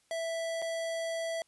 square tone with dropouts, 659.3 Hz, E5, in tune, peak -33 dBFS, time 0.11-1.42 s, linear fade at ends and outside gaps 1 ms, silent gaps 0.619-0.623 s, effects white hiss -70 dBFS RMS until 1.47 s + resampled to 24000 Hz

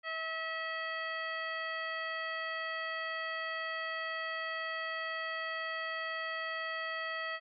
harmonic tone, 646 Hz, E5, 35 cents flat, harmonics 1 / 2 / 3 / 4 / 5 / 7, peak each -43 / -41 / -38 / -47 / -47 / -52 dBFS, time 0.03-7.4 s, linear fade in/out 50 ms, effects none

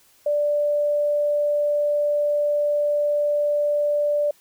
sine tone, 587.3 Hz, D5, in tune, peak -18 dBFS, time 0.26-4.31 s, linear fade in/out 5 ms, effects white hiss -57 dBFS RMS until 4.4 s

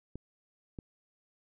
clicks, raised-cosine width 3 ms, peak -28 dBFS, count 2, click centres 0.156 / 0.788 s, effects none

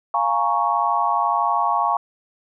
sine chord, Bb minor seventh, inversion second, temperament equal, 698.5 / 830.6 / 932.3 / 1108.7 Hz, F5 / Ab5 / Bb5 / Db6, 0 / 0 / 0 / 0 cents, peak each -24 / -23 / -23 / -21 dBFS, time 0.14-1.97 s, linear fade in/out 2 ms, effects none

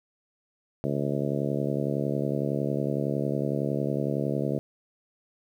harmonic tone, 70.9 Hz, C#2, 40 cents sharp, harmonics 2 / 3 / 4 / 5 / 6 / 7 / 8 / 9, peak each -30 / -32 / -33 / -34 / -35 / -35 / -36 / -37 dBFS, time 0.84-4.59 s, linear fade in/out 0 ms, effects 10-bit

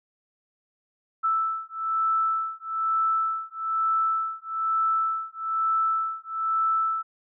sine beating tone pair, 1318.5 / 1319.6 Hz, E6 / E6, 0 / +1 cents, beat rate 1.1 Hz, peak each -26 dBFS, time 1.23-7.03 s, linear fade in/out 20 ms, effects none

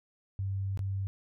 sine tone with dropouts, 97.3 Hz, G2, 12 cents flat, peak -30 dBFS, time 0.39-1.07 s, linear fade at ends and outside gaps 0 ms, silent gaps 0.774-0.792 s, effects none

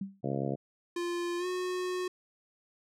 sine tone with exponential decay, 195.4 Hz, G3, 5 cents flat, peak -30 dBFS, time 0.01-0.21 s, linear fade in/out 5 ms, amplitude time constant 43 ms
harmonic tone, 68.6 Hz, C#2, 17 cents flat, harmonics 2 / 3 / 4 / 5 / 6 / 7 / 8 / 9 / 10, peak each -35 / -37 / -38 / -39 / -40 / -40 / -41 / -42 / -42 dBFS, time 0.23-0.56 s, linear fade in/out 20 ms
square tone with pitch glide, 347.7 to 364.6 Hz, F4 to F#4, -8 to -25 cents, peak -32 dBFS, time 0.96-2.08 s, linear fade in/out 5 ms, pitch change +83 cents, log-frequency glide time 1.38-1.46 s
effects low-pass 9000 Hz 12 dB/octave

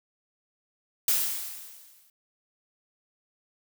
blue noise with exponential decay, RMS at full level -22 dBFS, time 1.08-2.1 s, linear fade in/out 2 ms, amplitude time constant 220 ms, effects none

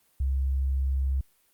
sine tone, 67 Hz, C2, 42 cents sharp, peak -23 dBFS, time 0.2-1.21 s, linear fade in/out 5 ms, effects white hiss -66 dBFS RMS until 1.53 s + Opus 32 kbps

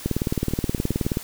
two click trains, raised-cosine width 3 ms, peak -9 / -23 dBFS, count 22 / 5, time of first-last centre 0.06-1.171 / 0.51-1.051 s, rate 18.9 / 7.39 Hz, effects white hiss -39 dBFS RMS until 1.23 s

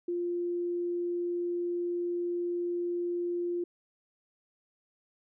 sine tone, 349.2 Hz, F4, in tune, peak -29 dBFS, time 0.08-3.64 s, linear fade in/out 5 ms, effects none

